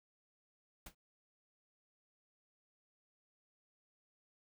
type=noise with exponential decay; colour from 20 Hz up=pink; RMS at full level=-44 dBFS; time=0.86-0.95 s; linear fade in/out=5 ms; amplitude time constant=19 ms; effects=none